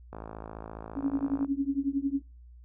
click train, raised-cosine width 1 ms, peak -26 dBFS, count 73, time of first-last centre 0.13-1.446 s, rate 54.7 Hz
sine tone with tremolo, 277.2 Hz, C#4, in tune, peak -22 dBFS, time 0.95-2.22 s, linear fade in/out 50 ms, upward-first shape triangle, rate 11 Hz, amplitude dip 100%
effects noise-tail reverb RT60 0.3 s tail -26 dB re dry + added 60 Hz sine -48 dBFS peak until 2.64 s

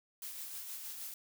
blue noise with tremolo, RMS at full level -43 dBFS, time 0.22-1.14 s, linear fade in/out 2 ms, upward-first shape sine, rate 6.4 Hz, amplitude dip 35%, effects none

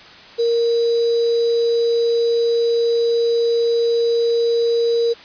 sine tone with sample-and-hold, 466.2 Hz, A#4, in tune, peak -14 dBFS, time 0.38-5.14 s, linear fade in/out 20 ms, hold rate 4410 Hz, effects white hiss -41 dBFS RMS until 5.24 s + resampled to 11025 Hz

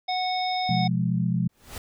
harmonic tone, 737 Hz, F#5, 7 cents flat, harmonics 1 / 3 / 5 / 7, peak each -25 / -34 / -33 / -34 dBFS, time 0.08-0.88 s, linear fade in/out 10 ms
sine chord, F diminished, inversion second, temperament just, 125.72 / 174.61 / 209.5 Hz, Cb3 / F3 / Ab3, +31 / 0 / +15 cents, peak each -26 / -24 / -29 dBFS, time 0.69-1.48 s, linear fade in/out 5 ms
pink noise with exponential growth, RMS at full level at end -34 dBFS, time 1.49-1.78 s, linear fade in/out 2 ms, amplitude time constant 62 ms
effects none

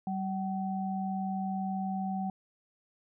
sine tone pair together, 192.3 / 759.7 Hz, G3 / F#5, -33 / +46 cents, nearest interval 2 octaves, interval 2379 cents, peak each -32 / -35 dBFS, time 0.07-2.3 s, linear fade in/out 2 ms, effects none

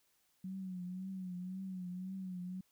sine tone with vibrato, 185 Hz, F#3, in tune, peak -40 dBFS, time 0.44-2.61 s, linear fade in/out 5 ms, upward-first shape triangle, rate 1.9 Hz, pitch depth 71 cents each way, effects white hiss -75 dBFS RMS until 2.71 s

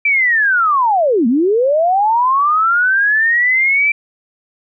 sine linear two-way sweep, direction down then up, 2349 to 218.4 to 2349 Hz, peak -10 dBFS, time 0.05-3.92 s, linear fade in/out 5 ms, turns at 1.27 s, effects none

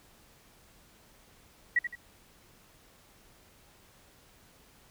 sine tone with echo, 1927 Hz, B6, 43 cents flat, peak -21 dBFS, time 1.76-1.79 s, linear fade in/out 5 ms, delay 82 ms, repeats 2, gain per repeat -9 dB, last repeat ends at 1.954 s, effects pink hiss -60 dBFS RMS until 4.9 s

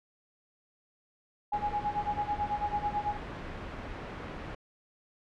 sine tone with tremolo, 830.6 Hz, G#5, in tune, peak -26 dBFS, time 1.52-3.17 s, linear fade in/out 5 ms, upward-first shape sine, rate 9.1 Hz, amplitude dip 90%
pink noise, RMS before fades -39 dBFS, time 1.53-4.55 s, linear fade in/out 5 ms
effects low-pass 2000 Hz 12 dB/octave

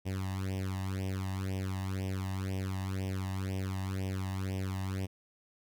sawtooth tone with flanger, 95.2 Hz, F#2, 50 cents sharp, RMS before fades -35 dBFS, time 0.05-5.07 s, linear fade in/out 20 ms, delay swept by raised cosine 0.35 to 1.09 ms, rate 2 Hz, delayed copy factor +1, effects none

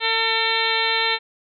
harmonic tone, 450.6 Hz, A4, 41 cents sharp, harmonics 1 / 2 / 3 / 4 / 5 / 6 / 7 / 8 / 9, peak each -29 / -26 / -30 / -26 / -25 / -30 / -29 / -26 / -26 dBFS, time 0-1.19 s, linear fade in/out 50 ms, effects none

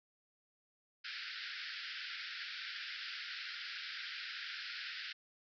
pink band-pass noise, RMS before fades -45 dBFS, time 1.04-5.13 s, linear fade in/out 10 ms, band 1400 to 5200 Hz, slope 96 dB/octave, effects none

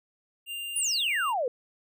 square tone, 2794 Hz, F7, in tune, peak -34 dBFS, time 0.46-1.34 s, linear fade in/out 50 ms
sine exponential sweep, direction down, 10548 to 466.2 Hz, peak -25 dBFS, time 0.76-1.48 s, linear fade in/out 2 ms
effects none

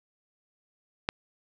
click, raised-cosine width 0.3 ms, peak -10 dBFS, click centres 1.089 s, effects none

